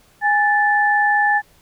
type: tone pair together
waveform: sine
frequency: 826.8 / 1752 Hz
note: G#5 / A6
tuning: -8 / -8 cents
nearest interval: octave + minor second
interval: 1300 cents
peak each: -16 dBFS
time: 0.21-1.42 s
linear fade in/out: 50 ms
effects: pink hiss -54 dBFS RMS until 1.61 s